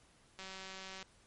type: click train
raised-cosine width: 0.2 ms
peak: -30 dBFS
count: 122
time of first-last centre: 0.39-1.027 s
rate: 190 Hz
effects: pink hiss -66 dBFS RMS until 1.26 s + MP3 48 kbps